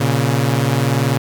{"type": "tone pair together", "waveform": "sawtooth", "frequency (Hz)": [118.2, 138.69], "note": ["A#2", "C#3"], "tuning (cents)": [24, 1], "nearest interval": "minor third", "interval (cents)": 277, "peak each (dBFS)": -13, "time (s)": [0, 1.18], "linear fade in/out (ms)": 10, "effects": ["8-bit"]}